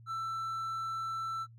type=tone; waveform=triangle; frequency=1332 Hz; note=E6; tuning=18 cents sharp; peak=-32 dBFS; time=0.06-1.47 s; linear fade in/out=50 ms; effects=noise-tail reverb RT60 0.1 s tail -19 dB re dry + added 115 Hz sine -52 dBFS peak until 1.58 s